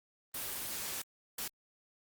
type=noise bursts at uneven times; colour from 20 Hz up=white; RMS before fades=-39 dBFS; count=2; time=0.34-1.02 / 1.38-1.48 s; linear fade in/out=5 ms; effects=Opus 24 kbps